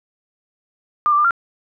sine tone with pitch steps, 1200 / 1171 / 1200 / 1381 Hz, D6 / D6 / D6 / F6, +37 / -5 / +37 / -20 cents, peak -12 dBFS, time 1.06-1.308 s, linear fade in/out 0 ms, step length 62 ms, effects none

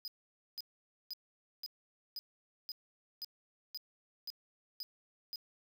square tone bursts, 4978 Hz, D#8, in tune, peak -40 dBFS, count 11, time 0.05-5.358 s, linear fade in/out 0 ms, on 28 ms, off 500 ms, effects none

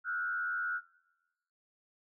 sine tone with frequency modulation, 1442 Hz, F#6, 45 cents flat, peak -32 dBFS, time 0.04-0.81 s, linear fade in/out 50 ms, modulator 84 Hz, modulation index 0.96, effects noise-tail reverb RT60 1.0 s tail -21 dB re dry

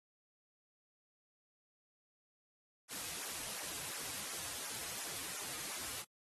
white noise with flanger, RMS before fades -43 dBFS, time 2.88-6.05 s, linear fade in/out 50 ms, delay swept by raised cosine 0.23 to 5.33 ms, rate 2.8 Hz, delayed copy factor -0.9, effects AAC 32 kbps

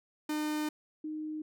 45% pulse / sine tone pair in turn, 303.4 / 308.5 Hz, D#4 / D#4, -44 / -15 cents, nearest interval unison, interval 29 cents, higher second, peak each -31 / -35 dBFS, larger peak first, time 0.29-0.69 / 1.04-1.42 s, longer first, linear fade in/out 5 ms, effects none

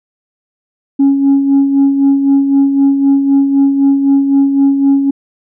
sine tone with tremolo, 276.4 Hz, C#4, 5 cents flat, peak -3 dBFS, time 0.99-5.11 s, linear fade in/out 10 ms, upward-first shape sine, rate 3.9 Hz, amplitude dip 55%, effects tanh soft clip ceiling -3 dBFS

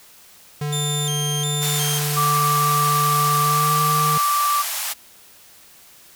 square tone with pitch glide, 147.4 to 151.81 Hz, D3 to D#3, +7 to -42 cents, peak -23 dBFS, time 0.61-4.18 s, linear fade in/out 5 ms, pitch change +51 cents, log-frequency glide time 3.39-3.73 s
20% pulse tone with vibrato, 3373 Hz, G#7, 26 cents sharp, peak -18 dBFS, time 0.72-1.99 s, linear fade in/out 10 ms, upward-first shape square, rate 1.4 Hz, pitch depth 100 cents each way
white band-pass noise, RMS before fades -26 dBFS, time 1.61-4.94 s, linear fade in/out 20 ms, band 640 to 16000 Hz, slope 48 dB/octave
sine tone, 1169 Hz, D6, 8 cents flat, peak -17 dBFS, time 2.16-4.63 s, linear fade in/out 20 ms
effects white hiss -48 dBFS RMS until 6.15 s

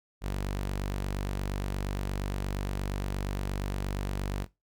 sawtooth tone, 48.55 Hz, G1, 16 cents flat, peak -26 dBFS, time 0.21-4.47 s, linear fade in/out 50 ms, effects noise-tail reverb RT60 0.2 s tail -18 dB re dry

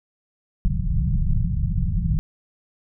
pink low-pass noise, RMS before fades -21 dBFS, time 0.65-2.19 s, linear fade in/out 0 ms, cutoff 190 Hz, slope 96 dB/octave, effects none

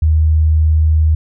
sine tone, 78.3 Hz, D#2, 11 cents sharp, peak -8 dBFS, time 0.02-1.15 s, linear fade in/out 5 ms, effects none

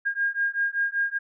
sine beating tone pair, 1617 / 1622.2 Hz, G#6 / G#6, -47 / -41 cents, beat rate 5.2 Hz, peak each -26 dBFS, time 0.05-1.19 s, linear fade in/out 20 ms, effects none

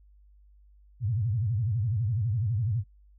sine tone with vibrato, 110 Hz, A2, in tune, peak -25 dBFS, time 1-2.84 s, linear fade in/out 50 ms, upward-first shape sine, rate 12 Hz, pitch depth 250 cents each way, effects noise-tail reverb RT60 0.1 s tail -18 dB re dry + added 50 Hz sine -54 dBFS peak until 3.18 s

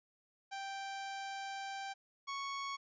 sawtooth tone pair in turn, 784 / 1108.7 Hz, G5 / C#6, 0 / 0 cents, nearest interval tritone, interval 600 cents, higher second, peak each -37 / -35 dBFS, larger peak second, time 0.51-1.94 / 2.27-2.77 s, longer first, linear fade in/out 20 ms, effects resampled to 16000 Hz

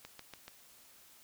click train, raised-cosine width 0.2 ms, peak -29 dBFS, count 4, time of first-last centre 0.05-0.48 s, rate 6.97 Hz, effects white hiss -60 dBFS RMS until 1.23 s

